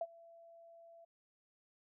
sine tone with ADSR envelope, 671 Hz, E5, 31 cents sharp, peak -33 dBFS, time 0.01-1.05 s, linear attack 3 ms, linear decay 46 ms, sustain -23 dB, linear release 9 ms, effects none

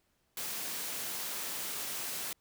white high-pass noise, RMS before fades -38 dBFS, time 0.37-2.33 s, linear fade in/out 2 ms, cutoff 130 Hz, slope 12 dB/octave, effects pink hiss -75 dBFS RMS until 2.4 s

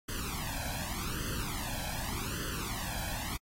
pink noise with flanger, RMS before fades -37 dBFS, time 0.08-3.37 s, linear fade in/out 10 ms, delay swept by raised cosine 0.64 to 1.25 ms, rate 0.85 Hz, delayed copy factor +0.95, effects AAC 48 kbps

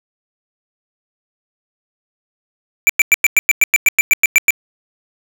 square tone bursts, 2339 Hz, D7, 8 cents flat, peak -7 dBFS, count 14, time 2.87-4.506 s, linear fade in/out 0 ms, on 24 ms, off 100 ms, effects none

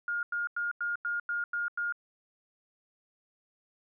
sine tone bursts, 1419 Hz, F6, 27 cents sharp, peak -29 dBFS, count 8, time 0.08-1.924 s, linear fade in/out 2 ms, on 150 ms, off 92 ms, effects none

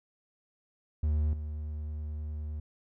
triangle tone with level steps, 75.8 Hz, D#2, 45 cents flat, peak -23 / -32 dBFS, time 1.03-2.6 s, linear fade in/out 5 ms, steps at 1.33 s, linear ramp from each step 2 ms, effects none

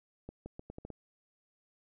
accelerating click train, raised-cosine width 2 ms, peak -30 dBFS, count 7, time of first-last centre 0.29-0.903 s, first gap 170 ms, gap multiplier 0.79, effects none

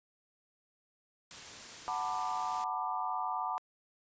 white noise, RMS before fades -47 dBFS, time 1.31-2.64 s, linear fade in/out 0 ms
sine chord, B minor seventh, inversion second, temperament just, 740.8 / 889 / 987.8 / 1185.3 Hz, F#5 / A5 / B5 / D6, +2 / +18 / 0 / +16 cents, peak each -38 dBFS, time 1.88-3.58 s, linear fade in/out 0 ms
effects resampled to 16000 Hz

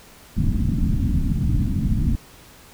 pink low-pass noise, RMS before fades -20 dBFS, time 0.36-2.16 s, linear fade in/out 10 ms, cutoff 270 Hz, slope 48 dB/octave, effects pink hiss -47 dBFS RMS until 2.73 s

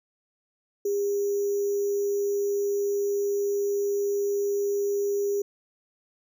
sine tone with sample-and-hold, 403.3 Hz, G4, 49 cents sharp, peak -23 dBFS, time 0.85-5.42 s, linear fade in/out 5 ms, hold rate 6300 Hz, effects none

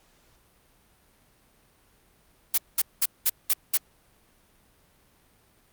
blue noise bursts, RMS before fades -21 dBFS, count 6, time 2.54-3.774 s, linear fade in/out 5 ms, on 39 ms, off 200 ms, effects pink hiss -62 dBFS RMS until 5.72 s + Opus 48 kbps

